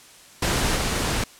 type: noise with level steps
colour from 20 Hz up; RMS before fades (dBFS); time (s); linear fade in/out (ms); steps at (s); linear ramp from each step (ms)
pink; -22 / -24; 0.42-1.24; 5; 0.76; 5
effects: white hiss -48 dBFS RMS until 1.39 s + low-pass 10000 Hz 12 dB/octave